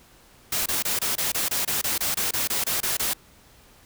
white noise bursts, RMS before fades -25 dBFS, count 16, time 0.52-3.135 s, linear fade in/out 5 ms, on 140 ms, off 25 ms, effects pink hiss -54 dBFS RMS until 3.85 s

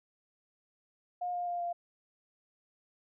sine tone with pitch steps, 714 / 707.4 / 700.9 / 694.5 Hz, F5 / F5 / F5 / F5, +38 / +22 / +6 / -10 cents, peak -32 dBFS, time 1.21-1.73 s, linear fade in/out 10 ms, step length 130 ms, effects none

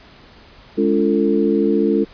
sine tone cluster, 209.1 / 283.4 / 344.2 / 446.8 Hz, G#3 / C#4 / F4 / A4, +12 / +38 / -25 / +27 cents, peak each -19 dBFS, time 0.77-2.05 s, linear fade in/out 20 ms, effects pink hiss -45 dBFS RMS until 2.13 s + resampled to 11025 Hz

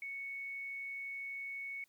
sine tone, 2217 Hz, C#7, in tune, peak -40 dBFS, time 0.02-1.84 s, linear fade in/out 2 ms, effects white hiss -74 dBFS RMS until 1.88 s + high-pass 80 Hz 12 dB/octave

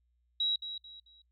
sine tone with echo, 3865 Hz, B7, 38 cents flat, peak -27 dBFS, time 0.4-0.56 s, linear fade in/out 5 ms, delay 220 ms, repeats 3, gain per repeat -10 dB, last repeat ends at 1.22 s, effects noise-tail reverb RT60 0.1 s tail -22 dB re dry + added 60 Hz sine -70 dBFS peak until 1.31 s

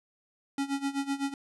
square tone with tremolo, 277.2 Hz, C#4, in tune, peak -27 dBFS, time 0.58-1.34 s, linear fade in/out 2 ms, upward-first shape sine, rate 7.9 Hz, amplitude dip 85%, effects resampled to 24000 Hz

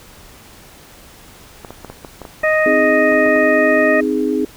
clicks, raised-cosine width 1 ms, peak -17 dBFS, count 11, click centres 1.648 / 1.706 / 1.847 / 1.9 / 2.048 / 2.217 / 2.252 / 2.433 / 3.122 / 3.263 / 3.362 s
harmonic tone, 622.3 Hz, D#5, in tune, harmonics 1 / 2 / 3 / 4, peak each -14 / -23 / -16 / -26 dBFS, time 2.43-4.01 s, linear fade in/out 10 ms
sine chord, Ab major, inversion first, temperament equal, 261.6 / 311.1 / 415.3 Hz, C4 / Eb4 / Ab4, 0 / 0 / 0 cents, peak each -19 dBFS, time 2.66-4.45 s, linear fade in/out 2 ms
effects pink hiss -42 dBFS RMS until 4.56 s

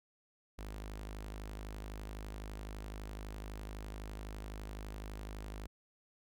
sawtooth tone with notch filter, 51.91 Hz, G#1, in tune, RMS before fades -45 dBFS, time 0.58-5.67 s, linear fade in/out 10 ms, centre 130 Hz, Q 1.5, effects none

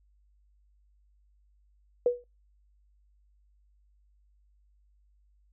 sine tone with exponential decay, 487.1 Hz, B4, 24 cents flat, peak -17 dBFS, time 2.06-2.24 s, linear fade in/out 2 ms, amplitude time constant 38 ms, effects noise-tail reverb RT60 0.2 s tail -19 dB re dry + added 50 Hz sine -62 dBFS peak until 5.52 s

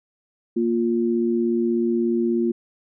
sine tone pair together, 233.7 / 350.2 Hz, A#3 / F4, +5 / +5 cents, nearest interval perfect fifth, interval 700 cents, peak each -21 dBFS, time 0.56-2.52 s, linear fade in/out 10 ms, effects none

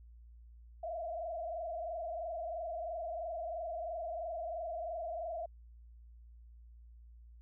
sine tone with frequency modulation, 669 Hz, E5, 25 cents sharp, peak -37 dBFS, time 0.83-5.46 s, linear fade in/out 5 ms, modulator 23 Hz, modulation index 1.6, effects added 58 Hz sine -53 dBFS peak until 7.41 s

